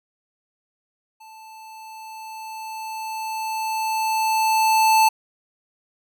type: tone with level ramp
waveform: square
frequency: 880 Hz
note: A5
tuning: in tune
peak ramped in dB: -43 to -13 dBFS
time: 1.2-5.09 s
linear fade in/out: 10 ms
effects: none